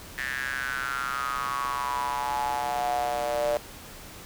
square tone with high-pass filter sweep, 65.7 Hz, C2, 8 cents sharp, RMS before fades -29 dBFS, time 0.18-3.57 s, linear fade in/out 0 ms, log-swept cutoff 1800 to 580 Hz, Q 8.6, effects pink hiss -44 dBFS RMS until 4.25 s

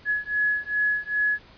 sine beating tone pair, 1691 / 1693.5 Hz, G#6 / G#6, +31 / +33 cents, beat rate 2.5 Hz, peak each -25 dBFS, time 0.05-1.39 s, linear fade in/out 50 ms, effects pink hiss -51 dBFS RMS until 1.57 s + resampled to 11025 Hz

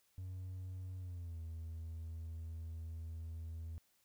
triangle tone with pitch glide, 92.5 to 81.46 Hz, F#2 to E2, 0 to -20 cents, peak -40 dBFS, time 0.18-3.78 s, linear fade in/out 0 ms, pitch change -220 cents, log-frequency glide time 0.99-1.4 s, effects tanh soft clip ceiling -37 dBFS + white hiss -75 dBFS RMS until 4.04 s

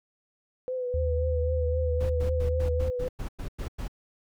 sine tone with vibrato, 503 Hz, B4, 32 cents sharp, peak -28 dBFS, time 0.68-3.08 s, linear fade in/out 0 ms, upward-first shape triangle, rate 3.8 Hz, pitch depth 45 cents each way
sine tone, 77.78 Hz, D#2, in tune, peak -25 dBFS, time 0.94-2.9 s, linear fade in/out 0 ms
brown noise bursts, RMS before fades -33 dBFS, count 10, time 2-3.881 s, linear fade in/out 10 ms, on 99 ms, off 99 ms
effects none

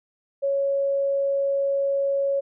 sine tone, 554.4 Hz, C#5, in tune, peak -20 dBFS, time 0.42-2.41 s, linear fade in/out 20 ms, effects none

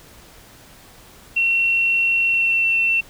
sine tone with pitch glide, 2723 to 2698 Hz, F7 to E7, -44 to +40 cents, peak -15 dBFS, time 1.36-3.01 s, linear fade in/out 10 ms, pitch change -16 cents, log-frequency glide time 2.27-2.63 s, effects pink hiss -46 dBFS RMS until 3.09 s

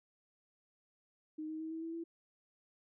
sine tone with pitch steps, 310 / 314.5 / 319.1 / 323.7 / 328.4 / 333.2 Hz, D#4 / D#4 / D#4 / E4 / E4 / E4, -6 / +19 / +44 / -31 / -6 / +19 cents, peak -39 dBFS, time 1.38-2.04 s, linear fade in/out 10 ms, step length 110 ms, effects none

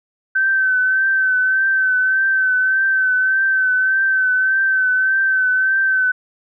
sine tone with vibrato, 1536 Hz, G6, 36 cents flat, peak -13 dBFS, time 0.35-6.12 s, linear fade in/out 10 ms, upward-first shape triangle, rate 1.7 Hz, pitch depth 38 cents each way, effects none

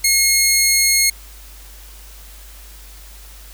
10% pulse tone, 2160 Hz, C#7, 45 cents flat, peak -3 dBFS, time 0.04-1.1 s, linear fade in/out 5 ms, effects added 50 Hz sine -38 dBFS peak until 3.53 s + white hiss -43 dBFS RMS until 3.53 s

